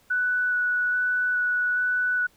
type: tone with vibrato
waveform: sine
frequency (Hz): 1480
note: F#6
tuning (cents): 0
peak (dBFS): -21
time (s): 0.1-2.27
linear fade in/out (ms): 10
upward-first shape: square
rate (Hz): 1.2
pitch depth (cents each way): 8
effects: pink hiss -60 dBFS RMS until 2.36 s